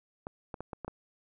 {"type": "clicks", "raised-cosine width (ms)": 1, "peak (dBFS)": -24, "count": 6, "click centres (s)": [0.269, 0.542, 0.606, 0.732, 0.847, 0.88], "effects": []}